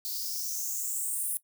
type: noise with high-pass filter sweep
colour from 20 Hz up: violet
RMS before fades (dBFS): -33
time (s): 0.05-1.37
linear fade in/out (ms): 0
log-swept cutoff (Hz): 4400 to 10000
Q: 5.9
effects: noise-tail reverb RT60 0.1 s tail -17 dB re dry